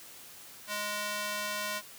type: tone with high-pass filter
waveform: square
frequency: 207.7 Hz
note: G#3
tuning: in tune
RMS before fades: -35 dBFS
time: 0.67-1.82 s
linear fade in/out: 50 ms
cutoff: 1000 Hz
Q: 0.64
effects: white hiss -50 dBFS RMS until 1.98 s + high-pass 60 Hz 12 dB/octave